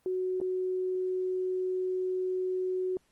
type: tone with dropouts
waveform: sine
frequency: 370 Hz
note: F#4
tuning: in tune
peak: -28 dBFS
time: 0.06-2.97 s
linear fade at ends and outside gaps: 1 ms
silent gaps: 0.402-0.414 s
effects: pink hiss -70 dBFS RMS until 3.11 s + Opus 24 kbps